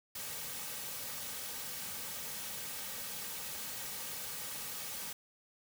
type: noise with comb filter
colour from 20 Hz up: white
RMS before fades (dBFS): -42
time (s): 0.15-5.13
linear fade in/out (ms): 5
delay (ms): 2.9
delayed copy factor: -0.55
effects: none